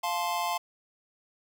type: chord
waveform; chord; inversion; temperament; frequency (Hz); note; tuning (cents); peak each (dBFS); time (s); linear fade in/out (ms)
square; F major; none; just; 698.5 / 873.1 / 1047.7; F5 / A5 / C6; 0 / -14 / +2; -33; 0.03-0.58; 10
effects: none